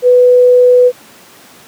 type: tone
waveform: sine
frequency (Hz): 495.9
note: B4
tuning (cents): +7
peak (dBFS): -3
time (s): 0.02-0.92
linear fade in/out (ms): 50
effects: pink hiss -39 dBFS RMS until 1.67 s + high-pass 200 Hz 12 dB/octave